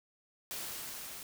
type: noise with level ramp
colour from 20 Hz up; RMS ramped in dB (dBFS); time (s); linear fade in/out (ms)
white; -40 to -46; 0.51-1.23; 0
effects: none